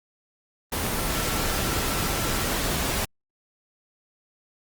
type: tone in noise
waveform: sine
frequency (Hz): 1345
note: E6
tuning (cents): +34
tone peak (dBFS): -37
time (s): 0.97-2.5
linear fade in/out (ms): 5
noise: pink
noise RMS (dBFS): -26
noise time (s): 0.72-3.05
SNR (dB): -14
effects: Opus 24 kbps